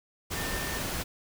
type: tone in noise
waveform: sine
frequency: 1800 Hz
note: A6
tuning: 39 cents sharp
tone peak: -38 dBFS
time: 0.35-0.79 s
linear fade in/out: 20 ms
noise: pink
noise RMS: -33 dBFS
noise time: 0.3-1.04 s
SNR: -8 dB
effects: none